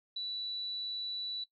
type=tone; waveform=sine; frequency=3951 Hz; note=B7; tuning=in tune; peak=-35 dBFS; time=0.16-1.44 s; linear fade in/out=5 ms; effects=noise-tail reverb RT60 0.1 s tail -17 dB re dry